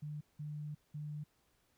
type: tone bursts at uneven times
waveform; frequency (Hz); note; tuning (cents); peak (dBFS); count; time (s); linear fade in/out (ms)
sine; 149.5; D3; +31; -40; 3; 0.02-0.21 / 0.39-0.75 / 0.94-1.24; 10
effects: pink hiss -75 dBFS RMS until 1.77 s